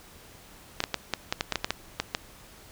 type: clicks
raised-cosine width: 0.2 ms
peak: -8 dBFS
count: 12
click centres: 0.804 / 0.839 / 0.943 / 1.137 / 1.325 / 1.409 / 1.523 / 1.557 / 1.645 / 1.706 / 2 / 2.149 s
effects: pink hiss -51 dBFS RMS until 2.71 s